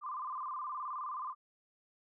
sine tone with vibrato, 1108.7 Hz, C#6, in tune, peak -37 dBFS, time 0.01-1.35 s, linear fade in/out 50 ms, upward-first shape square, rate 19 Hz, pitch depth 120 cents each way, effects none

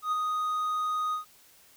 triangle tone with ADSR envelope, 1244.5 Hz, D#6, in tune, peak -22 dBFS, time 0.02-1.25 s, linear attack 100 ms, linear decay 18 ms, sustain -3 dB, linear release 120 ms, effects white hiss -58 dBFS RMS until 1.76 s

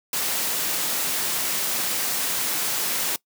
white noise, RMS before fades -25 dBFS, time 0.13-3.16 s, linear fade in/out 2 ms, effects noise-tail reverb RT60 0.1 s tail -22 dB re dry + high-pass 150 Hz 12 dB/octave

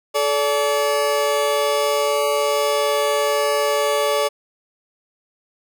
30% pulse tone pair together, 431.6 / 575.6 Hz, A4 / D5, -33 / -35 cents, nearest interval perfect fourth, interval 498 cents, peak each -19 / -16 dBFS, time 0.14-4.29 s, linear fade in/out 20 ms, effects none

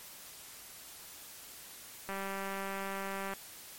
click train, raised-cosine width 0.5 ms, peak -24 dBFS, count 244, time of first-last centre 2.09-3.336 s, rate 195 Hz, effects white hiss -50 dBFS RMS until 3.78 s + MP3 64 kbps

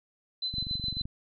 sine tone with tremolo, 4037 Hz, B7, 37 cents sharp, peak -28 dBFS, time 0.42-1.02 s, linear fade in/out 5 ms, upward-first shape sine, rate 7.2 Hz, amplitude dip 70%
click train, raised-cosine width 5 ms, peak -26 dBFS, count 13, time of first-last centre 0.54-1.055 s, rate 23.3 Hz
effects none

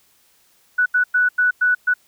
sine tone bursts at uneven times, 1480 Hz, F#6, in tune, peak -13 dBFS, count 6, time 0.78-0.86 / 0.94-1.04 / 1.14-1.29 / 1.38-1.51 / 1.61-1.75 / 1.87-1.94 s, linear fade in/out 10 ms, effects white hiss -58 dBFS RMS until 2.07 s

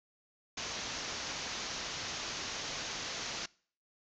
white low-pass noise, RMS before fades -40 dBFS, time 0.57-3.46 s, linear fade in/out 5 ms, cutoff 6700 Hz, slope 96 dB/octave, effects noise-tail reverb RT60 0.5 s tail -24 dB re dry

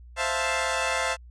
15% pulse chord, F major seventh, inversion second, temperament equal, 523.3 / 659.3 / 698.5 / 880 Hz, C5 / E5 / F5 / A5, 0 / 0 / 0 / 0 cents, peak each -23 / -23 / -26 / -24 dBFS, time 0.16-1.17 s, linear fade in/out 50 ms, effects added 60 Hz sine -44 dBFS peak until 1.3 s + resampled to 22050 Hz

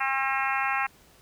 harmonic tone, 268.7 Hz, C4, 46 cents sharp, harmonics 3 / 4 / 5 / 6 / 7 / 8 / 9 / 10, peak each -30 / -31 / -32 / -33 / -33 / -34 / -35 / -35 dBFS, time 0-0.87 s, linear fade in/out 10 ms, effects pink hiss -57 dBFS RMS until 1.21 s

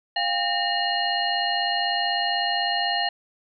sine tone cluster, 702 / 798 / 1830 / 2866 / 4207 Hz, F5 / G5 / A#6 / F7 / C8, +9 / +31 / -32 / +44 / +9 cents, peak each -28 dBFS, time 0.16-3.09 s, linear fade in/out 5 ms, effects none

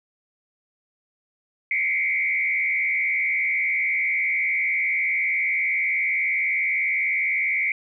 sine tone with frequency modulation, 2186 Hz, C#7, 25 cents flat, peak -20 dBFS, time 1.71-7.72 s, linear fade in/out 2 ms, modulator 79.9 Hz, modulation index 1.8, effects none

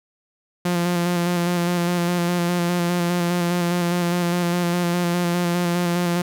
sawtooth tone with vibrato, 174.61 Hz, F3, in tune, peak -15 dBFS, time 0.65-6.22 s, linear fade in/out 5 ms, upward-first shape square, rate 4.9 Hz, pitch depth 21 cents each way, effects none

